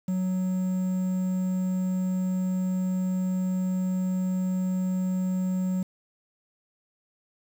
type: tone with quantisation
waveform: triangle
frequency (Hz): 185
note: F#3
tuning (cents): 0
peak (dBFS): -22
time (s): 0.08-5.83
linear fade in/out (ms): 5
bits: 8
effects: none